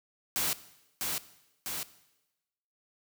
white noise with echo, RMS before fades -30 dBFS, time 0.36-0.53 s, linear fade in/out 0 ms, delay 650 ms, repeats 2, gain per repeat -3 dB, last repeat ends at 1.83 s, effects noise-tail reverb RT60 1.0 s tail -17 dB re dry + high-pass 60 Hz 12 dB/octave

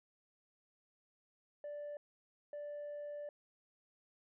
sine tone bursts at uneven times, 586 Hz, D5, 4 cents flat, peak -40 dBFS, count 2, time 1.64-1.97 / 2.53-3.29 s, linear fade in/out 2 ms, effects tanh soft clip ceiling -41 dBFS

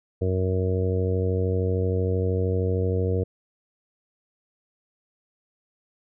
harmonic tone, 93 Hz, F#2, 9 cents sharp, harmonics 1 / 2 / 3 / 4 / 5 / 6 / 7, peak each -23 / -32 / -34 / -32 / -27 / -38 / -39 dBFS, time 0.21-3.24 s, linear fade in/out 10 ms, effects none

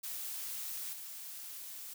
blue noise with level steps, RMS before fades -41 / -46 dBFS, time 0.03-1.94 s, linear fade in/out 10 ms, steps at 0.93 s, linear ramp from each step 2 ms, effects none

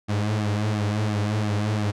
sawtooth tone with flanger, 105.2 Hz, G#2, 23 cents sharp, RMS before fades -24 dBFS, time 0.08-1.92 s, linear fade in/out 20 ms, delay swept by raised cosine 2 to 7.4 ms, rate 2.9 Hz, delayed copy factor -0.8, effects low-pass 7000 Hz 12 dB/octave

